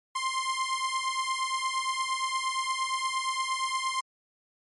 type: beating tone pair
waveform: sawtooth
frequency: 1046.5 / 1055.1 Hz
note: C6 / C6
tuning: 0 / +14 cents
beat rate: 8.6 Hz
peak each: -27 dBFS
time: 0.15-4.01 s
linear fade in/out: 10 ms
effects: MP3 48 kbps

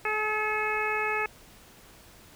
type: harmonic tone with a mistuned harmonic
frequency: 427.7 Hz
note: A4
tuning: 49 cents flat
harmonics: 1 / 2 / 3 / 4 / 5 / 6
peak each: -33 / -33 / -33 / -33 / -33 / -33 dBFS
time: 0.05-1.26 s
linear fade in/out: 2 ms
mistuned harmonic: 5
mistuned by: +29 cents
effects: pink hiss -53 dBFS RMS until 2.35 s

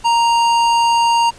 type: tone with tanh clipping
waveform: sine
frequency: 932.3 Hz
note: A#5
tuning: in tune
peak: -13 dBFS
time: 0.04-1.31 s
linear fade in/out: 20 ms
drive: 17 dB
effects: pink hiss -42 dBFS RMS until 1.38 s + resampled to 22050 Hz

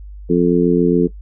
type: harmonic tone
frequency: 87.31 Hz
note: F2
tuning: in tune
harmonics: 2 / 3 / 4 / 5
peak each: -16 / -16 / -16 / -16 dBFS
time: 0.29-1.08 s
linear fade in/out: 20 ms
effects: noise-tail reverb RT60 0.1 s tail -17 dB re dry + added 50 Hz sine -31 dBFS peak until 1.21 s

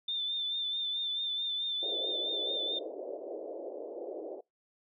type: tone with vibrato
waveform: sine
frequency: 3564 Hz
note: A7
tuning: 22 cents sharp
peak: -31 dBFS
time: 0.08-2.79 s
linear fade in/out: 5 ms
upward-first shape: triangle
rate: 4.6 Hz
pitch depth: 46 cents each way
type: band-pass noise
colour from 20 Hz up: white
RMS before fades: -41 dBFS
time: 1.82-4.41 s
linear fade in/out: 10 ms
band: 330 to 620 Hz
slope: 48 dB/octave
effects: noise-tail reverb RT60 0.2 s tail -25 dB re dry

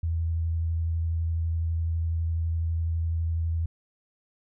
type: tone with vibrato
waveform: sine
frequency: 82.41 Hz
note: E2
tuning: in tune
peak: -24 dBFS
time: 0.03-3.66 s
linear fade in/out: 5 ms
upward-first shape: sine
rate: 12 Hz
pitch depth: 15 cents each way
effects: none

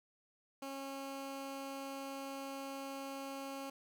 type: tone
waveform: 15% pulse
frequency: 273.1 Hz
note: C#4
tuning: 26 cents flat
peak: -36 dBFS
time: 0.62-3.7 s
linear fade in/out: 5 ms
effects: none

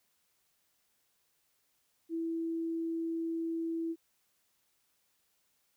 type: tone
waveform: sine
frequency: 329.6 Hz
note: E4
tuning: in tune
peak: -32 dBFS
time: 2.09-3.96 s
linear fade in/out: 50 ms
effects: white hiss -75 dBFS RMS until 5.76 s

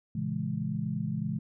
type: chord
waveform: sine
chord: A# half-diminished seventh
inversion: none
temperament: just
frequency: 116.54 / 139.85 / 167.82 / 209.8 Hz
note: A#2 / C#3 / E3 / G#3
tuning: 0 / +16 / +31 / +18 cents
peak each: -37 / -35 / -34 / -34 dBFS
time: 0.15-1.39 s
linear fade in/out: 5 ms
effects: none

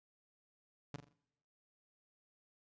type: tone with echo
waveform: sawtooth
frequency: 144 Hz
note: D3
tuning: 34 cents flat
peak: -37 dBFS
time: 0.94-0.96 s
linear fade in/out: 0 ms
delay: 42 ms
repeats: 4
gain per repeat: -8 dB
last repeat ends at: 1.128 s
effects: noise-tail reverb RT60 0.9 s tail -23 dB re dry + resampled to 16000 Hz

